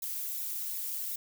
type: noise with flanger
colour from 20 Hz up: violet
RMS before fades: -36 dBFS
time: 0.02-1.16 s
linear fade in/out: 5 ms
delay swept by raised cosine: 0.64 to 4.84 ms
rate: 2.7 Hz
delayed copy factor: -0.95
effects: none